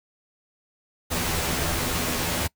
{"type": "noise with comb filter", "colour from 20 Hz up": "pink", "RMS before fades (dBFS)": -26, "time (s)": [1.1, 2.48], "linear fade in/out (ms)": 20, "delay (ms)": 12, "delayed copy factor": 1, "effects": ["noise-tail reverb RT60 0.1 s tail -23 dB re dry"]}